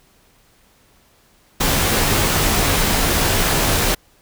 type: noise with comb filter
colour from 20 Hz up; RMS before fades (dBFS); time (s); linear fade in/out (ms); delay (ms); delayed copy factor
pink; -17; 1.6-3.95; 10; 16; -0.55
effects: pink hiss -55 dBFS RMS until 4.21 s